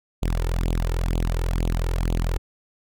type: tone with flanger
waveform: sawtooth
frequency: 42.24 Hz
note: E1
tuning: 43 cents sharp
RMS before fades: -23 dBFS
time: 0.22-2.38 s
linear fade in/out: 10 ms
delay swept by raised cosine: 0.27 to 2.27 ms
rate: 2.1 Hz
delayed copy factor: +0.95
effects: none